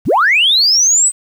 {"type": "linear sweep", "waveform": "sine", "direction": "up", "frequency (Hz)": [30.87, 8250], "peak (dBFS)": -7, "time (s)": [0.05, 1.12], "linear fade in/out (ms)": 50, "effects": ["tanh soft clip ceiling -3 dBFS", "7-bit"]}